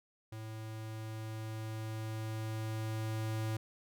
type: tone with level ramp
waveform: square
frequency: 110 Hz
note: A2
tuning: in tune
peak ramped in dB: -43 to -34 dBFS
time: 0.32-3.57 s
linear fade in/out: 5 ms
effects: none